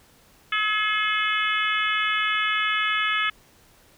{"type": "harmonic tone with a mistuned harmonic", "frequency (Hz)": 428.4, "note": "A4", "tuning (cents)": -46, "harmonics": [3, 4, 5, 6, 7, 8], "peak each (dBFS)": [-26, -27, -27, -30, -30, -33], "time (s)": [0.52, 3.3], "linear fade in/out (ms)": 5, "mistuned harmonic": 4, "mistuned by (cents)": -20, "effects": ["pink hiss -56 dBFS RMS until 3.97 s"]}